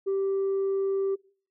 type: tone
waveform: sine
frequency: 390 Hz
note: G4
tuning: 9 cents flat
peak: -22 dBFS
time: 0.06-1.16 s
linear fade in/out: 20 ms
effects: noise-tail reverb RT60 0.5 s tail -24 dB re dry + tanh soft clip ceiling -22 dBFS